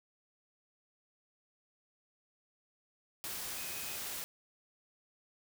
sine tone in noise, 2515 Hz, D#7, 18 cents sharp, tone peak -50 dBFS, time 3.57-3.96 s, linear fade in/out 0 ms, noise white, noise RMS -41 dBFS, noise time 3.24-4.24 s, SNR -12 dB, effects none

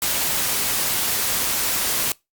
white noise, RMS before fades -22 dBFS, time 0.02-2.12 s, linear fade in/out 2 ms, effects noise-tail reverb RT60 0.2 s tail -23 dB re dry + Opus 48 kbps

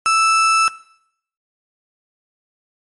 35% pulse tone, 1318.5 Hz, E6, in tune, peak -11 dBFS, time 0.06-0.68 s, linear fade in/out 0 ms, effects noise-tail reverb RT60 0.7 s tail -19 dB re dry + MP3 48 kbps

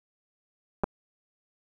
clicks, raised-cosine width 1 ms, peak -12 dBFS, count 2, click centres 0.836 / 0.841 s, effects 9-bit

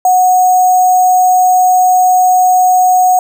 sine tone with sample-and-hold, 736 Hz, F#5, 9 cents flat, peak -5 dBFS, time 0.05-3.19 s, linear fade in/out 2 ms, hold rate 7350 Hz, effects none

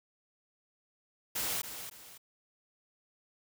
white noise with echo, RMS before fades -34 dBFS, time 1.35-1.62 s, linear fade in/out 10 ms, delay 280 ms, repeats 2, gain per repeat -9 dB, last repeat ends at 2.18 s, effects none

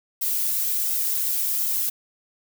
violet noise with flanger, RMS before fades -24 dBFS, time 0.21-1.9 s, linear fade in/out 10 ms, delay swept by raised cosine 1.7 to 3.1 ms, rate 1.4 Hz, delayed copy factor -0.75, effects none

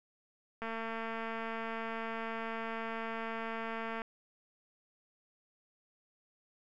click train, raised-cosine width 0.5 ms, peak -25 dBFS, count 769, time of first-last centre 0.62-4.018 s, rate 226 Hz, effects none

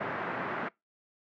white band-pass noise, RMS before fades -35 dBFS, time 0-0.69 s, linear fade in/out 10 ms, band 120 to 1700 Hz, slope 24 dB/octave, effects noise-tail reverb RT60 0.2 s tail -24 dB re dry

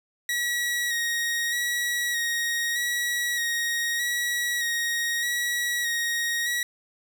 sawtooth tone with vibrato, 1900 Hz, A#6, 33 cents sharp, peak -21 dBFS, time 0.29-6.63 s, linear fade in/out 2 ms, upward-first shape square, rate 0.81 Hz, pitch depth 22 cents each way, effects none

